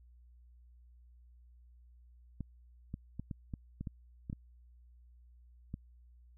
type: clicks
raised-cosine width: 5 ms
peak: -27 dBFS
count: 10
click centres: 2.407 / 2.941 / 3.196 / 3.312 / 3.538 / 3.81 / 3.872 / 4.299 / 4.329 / 5.741 s
effects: added 60 Hz sine -57 dBFS peak until 6.37 s